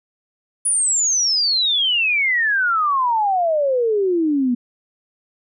sine exponential sweep, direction down, 9950 to 237 Hz, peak -15 dBFS, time 0.65-4.55 s, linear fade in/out 10 ms, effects none

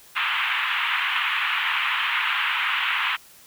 white band-pass noise, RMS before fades -24 dBFS, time 0.15-3.17 s, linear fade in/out 20 ms, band 940 to 3100 Hz, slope 48 dB/octave, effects white hiss -50 dBFS RMS until 3.46 s

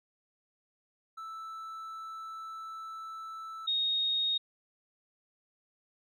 triangle / sine tone pair in turn, 1318.5 / 3729 Hz, E6 / A#7, 0 / 0 cents, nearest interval octave + tritone, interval 1800 cents, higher second, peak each -38 / -27 dBFS, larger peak second, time 1.17-3.67 / 3.67-4.38 s, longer first, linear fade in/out 10 ms, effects none

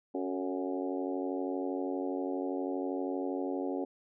harmonic tone with a mistuned harmonic, 92.5 Hz, F#2, in tune, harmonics 3 / 4 / 5 / 6 / 7 / 8 / 9, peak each -35 / -37 / -40 / -41 / -47 / -44 / -48 dBFS, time 0.14-3.85 s, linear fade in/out 10 ms, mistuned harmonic 5, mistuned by -45 cents, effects none

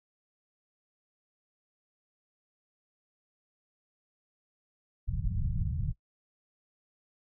pink low-pass noise, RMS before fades -31 dBFS, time 5.07-5.93 s, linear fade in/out 20 ms, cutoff 170 Hz, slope 48 dB/octave, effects noise-tail reverb RT60 0.1 s tail -20 dB re dry

